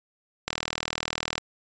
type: click train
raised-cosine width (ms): 0.2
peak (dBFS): -9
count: 37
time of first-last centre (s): 0.48-1.38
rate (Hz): 40
effects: resampled to 16000 Hz